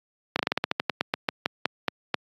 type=slowing click train; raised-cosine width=0.3 ms; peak=-6 dBFS; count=17; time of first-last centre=0.36-2.143 s; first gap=32 ms; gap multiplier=1.15; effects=high-pass 150 Hz 12 dB/octave + AAC 32 kbps